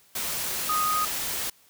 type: tone in noise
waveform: sine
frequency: 1244.5 Hz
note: D#6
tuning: in tune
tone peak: -23 dBFS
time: 0.69-1.05 s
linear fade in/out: 5 ms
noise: white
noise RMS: -30 dBFS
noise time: 0.15-1.5 s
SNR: +4 dB
effects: white hiss -59 dBFS RMS until 1.69 s

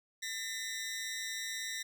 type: ring-modulated tone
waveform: 15% pulse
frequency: 1907 Hz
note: A#6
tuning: 39 cents sharp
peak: -28 dBFS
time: 0.22-1.83 s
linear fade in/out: 10 ms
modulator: 108 Hz
effects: none

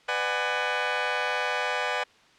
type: chord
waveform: 15% pulse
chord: G# half-diminished seventh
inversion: first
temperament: just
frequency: 498.4 / 598 / 747.5 / 830.6 Hz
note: B4 / D5 / F#5 / G#5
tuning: +16 / +31 / +17 / 0 cents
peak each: -25 dBFS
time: 0.08-2.04 s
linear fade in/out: 10 ms
effects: white hiss -57 dBFS RMS until 2.38 s + low-pass 4000 Hz 12 dB/octave

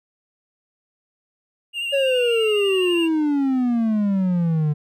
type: tone with vibrato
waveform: triangle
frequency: 2794 Hz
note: F7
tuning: in tune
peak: -22 dBFS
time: 1.73-3.09 s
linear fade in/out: 50 ms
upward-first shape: triangle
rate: 12 Hz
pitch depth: 41 cents each way
type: exponential sweep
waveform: triangle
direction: down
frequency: 564 to 146.83 Hz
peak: -15 dBFS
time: 1.92-4.74 s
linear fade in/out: 20 ms
effects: none

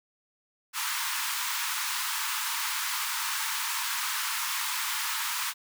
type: high-pass noise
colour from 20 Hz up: pink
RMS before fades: -31 dBFS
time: 0.73-5.54 s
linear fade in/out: 50 ms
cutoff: 890 Hz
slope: 96 dB/octave
effects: none

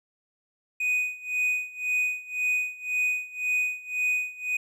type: tone with tremolo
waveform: triangle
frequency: 2489 Hz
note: D#7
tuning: in tune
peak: -20 dBFS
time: 0.8-4.57 s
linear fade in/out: 5 ms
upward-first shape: sine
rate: 1.9 Hz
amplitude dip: 90%
effects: none

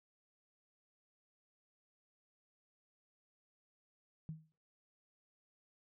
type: tone with exponential decay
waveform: sine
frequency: 157.8 Hz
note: D#3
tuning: 25 cents sharp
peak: -38 dBFS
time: 4.29-4.52 s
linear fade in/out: 0 ms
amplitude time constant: 48 ms
effects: noise-tail reverb RT60 0.4 s tail -22 dB re dry

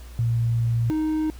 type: tone pair in turn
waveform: sine / triangle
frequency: 116.54 / 311.1 Hz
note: A#2 / D#4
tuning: 0 / 0 cents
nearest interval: octave + perfect fourth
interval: 1700 cents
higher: second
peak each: -19 dBFS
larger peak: neither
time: 0.19-0.9 / 0.9-1.3 s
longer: first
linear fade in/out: 0 ms
effects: added 60 Hz sine -38 dBFS peak until 1.39 s + pink hiss -50 dBFS RMS until 1.39 s

